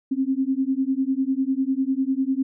sine beating tone pair, 261.6 / 271.6 Hz, C4 / C#4, 0 / -35 cents, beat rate 10 Hz, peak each -23 dBFS, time 0.11-2.43 s, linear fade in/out 10 ms, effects none

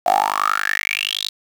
10% pulse tone with high-pass filter sweep, 50.6 Hz, G#1, 44 cents flat, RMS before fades -20 dBFS, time 0.06-1.29 s, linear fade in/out 5 ms, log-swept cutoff 690 to 4000 Hz, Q 9.5, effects 7-bit

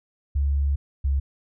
sine tone pair in turn, 70.3 / 68.81 Hz, C#2 / C#2, +25 / -12 cents, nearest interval unison, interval 37 cents, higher first, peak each -19 dBFS, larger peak neither, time 0.35-0.76 / 1.04-1.2 s, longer first, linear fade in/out 10 ms, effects none

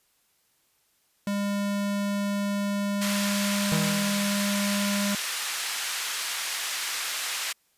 square tone, 201.8 Hz, G#3, 49 cents flat, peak -26 dBFS, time 1.27-5.15 s, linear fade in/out 2 ms
pink band-pass noise, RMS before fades -31 dBFS, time 3.01-7.53 s, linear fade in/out 10 ms, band 1600 to 12000 Hz, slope 12 dB/octave
45% pulse tone with exponential decay, 160 Hz, D#3, 49 cents sharp, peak -23 dBFS, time 3.72-4.55 s, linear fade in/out 0 ms, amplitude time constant 180 ms
effects white hiss -68 dBFS RMS until 7.77 s + resampled to 32000 Hz

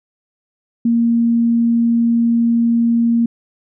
sine tone, 233.1 Hz, A#3, in tune, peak -11 dBFS, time 0.85-3.26 s, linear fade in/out 5 ms, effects none

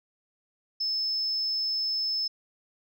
sine tone, 5240 Hz, E8, 11 cents flat, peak -25 dBFS, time 0.8-2.28 s, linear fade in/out 10 ms, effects tanh soft clip ceiling -21 dBFS

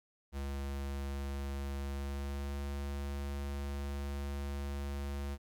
square tone with pitch glide, 69.4 to 70.33 Hz, C#2 to C#2, +3 to +26 cents, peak -37 dBFS, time 0.32-5.38 s, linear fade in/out 50 ms, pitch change +23 cents, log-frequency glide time 1.87-2.58 s, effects 13-bit

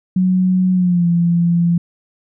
sine tone with pitch glide, 184.6 to 171.25 Hz, F#3 to F3, -4 to -34 cents, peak -11 dBFS, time 0.16-1.78 s, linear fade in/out 5 ms, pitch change -130 cents, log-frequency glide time 0.73-1.07 s, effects none

